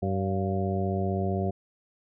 harmonic tone with a mistuned harmonic, 95.6 Hz, G2, 43 cents flat, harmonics 1 / 2 / 3 / 4 / 5 / 6 / 7, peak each -29 / -30 / -42 / -32 / -40 / -37 / -34 dBFS, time 0.02-1.51 s, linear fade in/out 10 ms, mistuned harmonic 7, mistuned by +68 cents, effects none

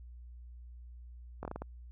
slowing click train, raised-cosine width 1 ms, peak -25 dBFS, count 6, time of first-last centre 1.43-1.62 s, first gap 21 ms, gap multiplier 1.3, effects added 60 Hz sine -47 dBFS peak until 1.91 s

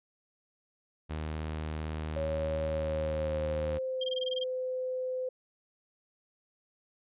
sawtooth tone, 77.8 Hz, D#2, in tune, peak -30 dBFS, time 1.09-3.79 s, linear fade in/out 20 ms
sine tone with pitch glide, 554.4 to 511.3 Hz, C#5 to C5, 0 to -40 cents, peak -31 dBFS, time 2.16-5.29 s, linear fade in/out 5 ms, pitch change -140 cents, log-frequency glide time 2.66-4.19 s
sine tone bursts, 3197 Hz, G7, 33 cents sharp, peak -32 dBFS, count 9, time 4.01-4.439 s, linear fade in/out 5 ms, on 29 ms, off 21 ms
effects resampled to 8000 Hz

